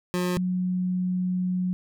25% pulse / sine tone pair in turn, 179.4 / 182.33 Hz, F3 / F#3, +47 / -25 cents, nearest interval unison, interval 28 cents, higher second, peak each -20 / -23 dBFS, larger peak first, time 0.14-0.37 / 0.37-1.73 s, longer second, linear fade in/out 0 ms, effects none

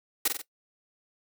white noise with echo, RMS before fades -24 dBFS, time 0.25-0.28 s, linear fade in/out 5 ms, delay 46 ms, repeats 3, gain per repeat -5 dB, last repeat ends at 0.418 s, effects noise-tail reverb RT60 0.1 s tail -19 dB re dry + high-pass 200 Hz 12 dB/octave

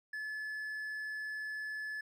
triangle tone, 1723 Hz, A6, 37 cents flat, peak -36 dBFS, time 0.13-2.01 s, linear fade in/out 5 ms, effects none

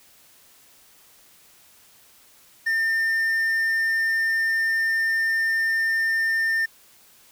triangle tone with quantisation, 1805 Hz, A6, 44 cents sharp, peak -18 dBFS, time 2.66-6.66 s, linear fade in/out 10 ms, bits 8, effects white hiss -54 dBFS RMS until 7.31 s

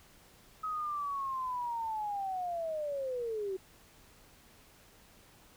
sine linear sweep, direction down, 1277 to 370.1 Hz, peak -33 dBFS, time 0.63-3.57 s, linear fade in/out 10 ms, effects pink hiss -60 dBFS RMS until 5.56 s

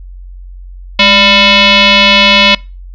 sine tone with frequency modulation, 207.4 Hz, G#3, 2 cents flat, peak -3 dBFS, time 0.99-2.55 s, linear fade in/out 5 ms, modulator 796 Hz, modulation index 4.7, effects noise-tail reverb RT60 0.3 s tail -25 dB re dry + added 45 Hz sine -26 dBFS peak until 2.94 s

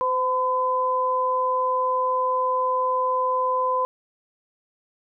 sine tone pair together, 512.4 / 1013 Hz, C5 / B5, -36 / +44 cents, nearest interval octave, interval 1180 cents, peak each -25 / -21 dBFS, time 0.01-3.85 s, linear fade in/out 0 ms, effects none

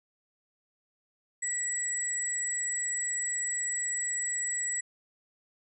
sine tone pair together, 1952 / 7808 Hz, B6 / B8, -21 / -21 cents, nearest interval 2 octaves, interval 2400 cents, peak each -36 / -30 dBFS, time 1.42-4.81 s, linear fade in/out 10 ms, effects none

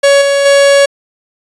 45% pulse tone with level steps, 560 Hz, C#5, 18 cents sharp, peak -4 / -8 / -4 dBFS, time 0.03-0.86 s, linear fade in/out 10 ms, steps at 0.21 / 0.45 s, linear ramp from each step 10 ms, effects resampled to 24000 Hz

